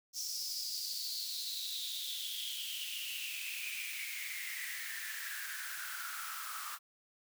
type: noise with high-pass filter sweep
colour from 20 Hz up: white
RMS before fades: -41 dBFS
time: 0.13-6.79 s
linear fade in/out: 50 ms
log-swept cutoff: 5500 to 1200 Hz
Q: 8.1
effects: none